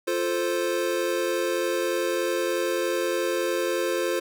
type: chord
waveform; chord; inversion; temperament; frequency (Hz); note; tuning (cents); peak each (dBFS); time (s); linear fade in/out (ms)
square; F major; none; equal; 349.2 / 440 / 523.3; F4 / A4 / C5; 0 / 0 / 0; -28 / -31 / -28; 0.07-4.2; 10
effects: none